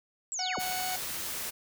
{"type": "linear sweep", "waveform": "sine", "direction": "down", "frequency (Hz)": [7902, 58.27], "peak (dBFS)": -32, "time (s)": [0.32, 0.59], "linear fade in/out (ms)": 0}
{"type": "harmonic tone", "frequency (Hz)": 740, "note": "F#5", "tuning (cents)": 0, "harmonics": [1, 2, 3, 4, 5, 6, 7, 9], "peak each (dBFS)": [-34, -43, -42, -45, -50, -42, -51, -44], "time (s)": [0.39, 0.96], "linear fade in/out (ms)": 2}
{"type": "noise", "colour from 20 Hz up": "white", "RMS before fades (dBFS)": -36, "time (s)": [0.59, 1.51], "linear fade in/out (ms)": 20}
{"effects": []}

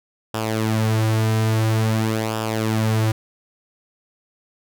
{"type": "tone with flanger", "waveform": "sawtooth", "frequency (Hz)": 110.3, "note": "A2", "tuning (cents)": 5, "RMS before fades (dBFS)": -20, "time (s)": [0.34, 3.12], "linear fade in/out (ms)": 5, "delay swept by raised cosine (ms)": [0.47, 5.57], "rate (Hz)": 0.49, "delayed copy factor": -0.65, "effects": []}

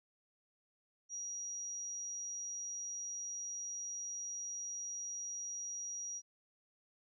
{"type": "tone", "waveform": "sine", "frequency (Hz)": 5750, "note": "F8", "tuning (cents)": 50, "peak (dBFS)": -40, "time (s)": [1.09, 6.22], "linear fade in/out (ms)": 50, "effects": []}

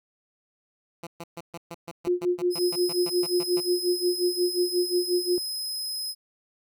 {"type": "tone bursts", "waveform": "10% pulse", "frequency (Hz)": 169.5, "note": "E3", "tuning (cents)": 49, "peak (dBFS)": -27, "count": 16, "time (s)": [1.03, 3.604], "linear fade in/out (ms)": 5, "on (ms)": 39, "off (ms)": 130}
{"type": "tone with tremolo", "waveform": "sine", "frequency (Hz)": 356.2, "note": "F4", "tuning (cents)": 34, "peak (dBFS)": -19, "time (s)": [2.07, 5.38], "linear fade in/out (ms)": 0, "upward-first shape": "sine", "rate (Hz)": 5.6, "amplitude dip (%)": 95}
{"type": "tone", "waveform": "sawtooth", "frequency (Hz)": 5090, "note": "D#8", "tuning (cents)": 39, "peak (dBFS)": -27, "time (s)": [2.5, 6.15], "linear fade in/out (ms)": 50}
{"effects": []}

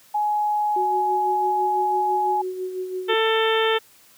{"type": "tone", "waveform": "sine", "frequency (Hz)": 839, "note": "G#5", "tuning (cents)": 17, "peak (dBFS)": -19, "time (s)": [0.14, 2.42], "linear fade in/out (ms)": 10}
{"type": "tone with tremolo", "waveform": "sine", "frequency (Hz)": 370, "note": "F#4", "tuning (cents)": 0, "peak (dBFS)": -24, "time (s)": [0.76, 3.14], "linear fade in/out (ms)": 5, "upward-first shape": "sine", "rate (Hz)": 6, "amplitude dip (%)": 50}
{"type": "harmonic tone", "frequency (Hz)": 444.7, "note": "A4", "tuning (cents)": 18, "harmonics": [1, 2, 3, 4, 5, 6, 7, 8], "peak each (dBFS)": [-20, -26, -27, -27, -32, -32, -28, -31], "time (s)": [3.08, 3.79], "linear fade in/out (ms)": 20}
{"effects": ["white hiss -53 dBFS RMS until 4.17 s", "high-pass 60 Hz 12 dB/octave"]}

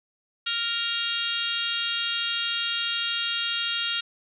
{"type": "harmonic tone with a mistuned harmonic", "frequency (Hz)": 466.2, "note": "A#4", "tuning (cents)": 0, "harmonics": [3, 4, 5, 6, 7, 8, 9], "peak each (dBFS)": [-32, -38, -40, -30, -31, -34, -39], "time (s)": [0.46, 4.01], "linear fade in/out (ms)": 10, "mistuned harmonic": 9, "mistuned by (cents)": 29, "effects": []}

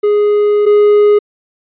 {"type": "tone pair in turn", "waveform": "triangle", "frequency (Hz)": [415.3, 415.3], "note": ["G#4", "G#4"], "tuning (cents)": [0, 0], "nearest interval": "unison", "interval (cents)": 0, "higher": "neither", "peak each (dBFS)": [-6, -3], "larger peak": "second", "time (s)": [[0.03, 0.66], [0.66, 1.19]], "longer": "first", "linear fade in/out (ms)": 10, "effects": ["resampled to 8000 Hz"]}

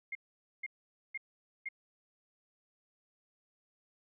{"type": "tone bursts", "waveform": "sine", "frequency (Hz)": 2127, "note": "C7", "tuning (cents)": 28, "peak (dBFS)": -36, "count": 4, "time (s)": [0.12, 1.688], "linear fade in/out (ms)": 5, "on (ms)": 32, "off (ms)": 480, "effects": []}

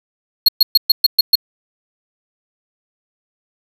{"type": "tone bursts", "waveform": "square", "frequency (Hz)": 4310, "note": "C#8", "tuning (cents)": -49, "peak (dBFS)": -6, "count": 7, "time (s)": [0.46, 1.355], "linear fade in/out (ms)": 5, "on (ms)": 25, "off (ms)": 120, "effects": ["7-bit"]}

